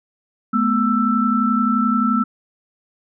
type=tone cluster; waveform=sine; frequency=214.1 / 245.6 / 1327 Hz; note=A3 / B3 / E6; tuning=-47 / -9 / +11 cents; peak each=-19 dBFS; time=0.53-2.24 s; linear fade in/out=10 ms; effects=none